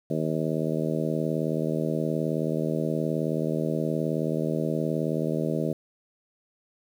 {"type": "harmonic tone", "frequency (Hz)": 78.9, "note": "D#2", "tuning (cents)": 25, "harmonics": [2, 3, 4, 5, 6, 7, 8], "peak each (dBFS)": [-29, -31, -32, -33, -34, -34, -35], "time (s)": [0.1, 5.73], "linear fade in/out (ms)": 5, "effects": ["9-bit"]}